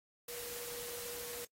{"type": "tone in noise", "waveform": "sine", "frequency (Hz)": 480, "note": "B4", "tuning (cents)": -49, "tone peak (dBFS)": -46, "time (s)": [0.28, 1.45], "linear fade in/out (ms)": 5, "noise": "white", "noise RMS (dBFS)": -45, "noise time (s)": [0.28, 1.45], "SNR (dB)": -4, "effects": ["noise-tail reverb RT60 0.1 s tail -24 dB re dry", "AAC 48 kbps"]}